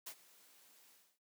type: noise with ADSR envelope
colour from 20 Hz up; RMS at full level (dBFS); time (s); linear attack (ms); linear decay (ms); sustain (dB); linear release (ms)
white; -45; 0.06-1.19; 11; 72; -20; 280
effects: noise-tail reverb RT60 0.1 s tail -26 dB re dry + high-pass 200 Hz 12 dB/octave